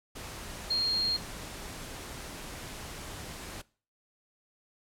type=tone in noise; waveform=sine; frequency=4230 Hz; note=C8; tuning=18 cents sharp; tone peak=-25 dBFS; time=0.7-1.17 s; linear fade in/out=10 ms; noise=pink; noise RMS=-42 dBFS; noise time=0.15-3.62 s; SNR=+14 dB; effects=noise-tail reverb RT60 0.4 s tail -21 dB re dry + low-pass 12000 Hz 12 dB/octave